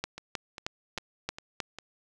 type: two click trains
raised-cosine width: 0.2 ms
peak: -14 / -23 dBFS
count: 6 / 5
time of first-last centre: 0.04-1.603 / 0.18-1.786 s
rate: 3.2 / 2.49 Hz
effects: none